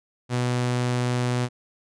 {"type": "tone", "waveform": "sawtooth", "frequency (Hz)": 123.47, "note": "B2", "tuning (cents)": 0, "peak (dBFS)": -18, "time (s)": [0.29, 1.49], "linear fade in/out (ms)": 50, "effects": ["resampled to 22050 Hz"]}